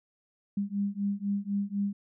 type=beating tone pair; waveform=sine; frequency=199 / 203 Hz; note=G3 / G#3; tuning=+26 / -39 cents; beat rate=4 Hz; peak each=-31 dBFS; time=0.57-1.93 s; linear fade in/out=5 ms; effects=none